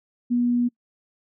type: tone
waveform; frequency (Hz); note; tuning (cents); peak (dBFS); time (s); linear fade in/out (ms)
sine; 242.2; B3; -34; -18; 0.3-0.69; 20
effects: noise-tail reverb RT60 0.1 s tail -24 dB re dry